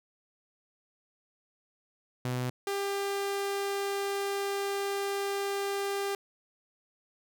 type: tone pair in turn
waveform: sawtooth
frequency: 125.4 / 398.1 Hz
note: B2 / G4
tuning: +27 / +27 cents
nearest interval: octave + minor sixth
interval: 2000 cents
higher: second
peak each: -26 dBFS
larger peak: neither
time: 2.25-2.5 / 2.67-6.15 s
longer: second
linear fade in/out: 2 ms
effects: none